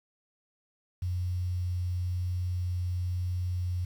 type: tone with quantisation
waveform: sine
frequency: 89.9 Hz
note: F#2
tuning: 49 cents flat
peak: -28 dBFS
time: 1.02-3.85 s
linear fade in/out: 5 ms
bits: 9
effects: none